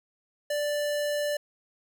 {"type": "tone", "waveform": "square", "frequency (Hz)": 587.3, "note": "D5", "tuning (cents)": 0, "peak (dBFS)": -27, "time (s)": [0.5, 1.37], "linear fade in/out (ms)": 5, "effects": []}